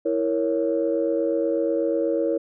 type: chord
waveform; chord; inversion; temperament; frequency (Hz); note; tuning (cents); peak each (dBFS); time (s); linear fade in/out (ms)
sine; A# diminished; second; equal; 329.6 / 466.2 / 554.4; E4 / A#4 / C#5; 0 / 0 / 0; -24; 0.05-2.38; 10
effects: tanh soft clip ceiling -11 dBFS